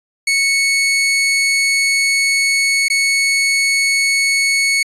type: tone with dropouts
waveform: sawtooth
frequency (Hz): 2211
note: C#7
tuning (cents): -5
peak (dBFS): -9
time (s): 0.27-4.83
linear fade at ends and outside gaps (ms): 5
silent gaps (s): 2.884-2.9
effects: resampled to 24000 Hz